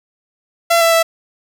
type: tone with pitch steps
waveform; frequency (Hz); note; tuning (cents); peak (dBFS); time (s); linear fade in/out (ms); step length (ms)
sawtooth; 677 / 665 / 660; E5 / E5 / E5; +46 / +15 / +2; -6; 0.7-1.03; 10; 110
effects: none